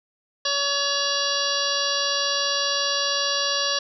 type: harmonic tone with a mistuned harmonic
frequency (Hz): 565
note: C#5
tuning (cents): +33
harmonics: 1 / 2 / 3 / 5 / 6 / 7 / 8 / 9 / 10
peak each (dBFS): -30 / -30 / -30 / -30 / -30 / -30 / -30 / -30 / -30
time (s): 0.45-3.79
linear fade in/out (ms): 5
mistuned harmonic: 9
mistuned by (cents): -72
effects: none